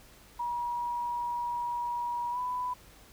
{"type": "tone with pitch glide", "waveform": "sine", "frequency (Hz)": [959, 995.1], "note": ["A#5", "B5"], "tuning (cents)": [49, 13], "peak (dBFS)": -30, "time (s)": [0.39, 2.74], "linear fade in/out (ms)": 10, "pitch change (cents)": 64, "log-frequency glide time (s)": [2.31, 2.38], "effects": ["added 49 Hz sine -61 dBFS peak until 3.12 s", "pink hiss -56 dBFS RMS until 3.12 s"]}